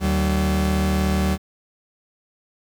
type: tone pair together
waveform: 40% pulse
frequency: 75.57 / 190.3 Hz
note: D#2 / F#3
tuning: -50 / +49 cents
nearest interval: octave + major third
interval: 1599 cents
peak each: -20 dBFS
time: 0-1.38 s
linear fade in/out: 50 ms
effects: 9-bit